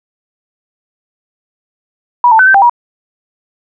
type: tone with pitch steps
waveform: sine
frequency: 970 / 888 / 1516 / 1553 / 790 / 958 Hz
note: B5 / A5 / F#6 / G6 / G5 / A#5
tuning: -31 / +16 / +42 / -17 / +13 / +47 cents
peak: -3 dBFS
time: 2.24-2.696 s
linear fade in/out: 2 ms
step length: 76 ms
effects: none